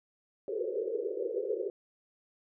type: band-pass noise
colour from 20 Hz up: white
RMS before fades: -34 dBFS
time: 0.48-1.7 s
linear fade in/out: 2 ms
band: 360 to 520 Hz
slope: 96 dB/octave
effects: none